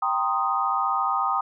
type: chord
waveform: sine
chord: C minor seventh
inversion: second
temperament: equal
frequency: 784 / 932.3 / 1046.5 / 1244.5 Hz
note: G5 / Bb5 / C6 / Eb6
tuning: 0 / 0 / 0 / 0 cents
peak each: -27 / -29 / -29 / -24 dBFS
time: 0.02-1.41 s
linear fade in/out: 5 ms
effects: none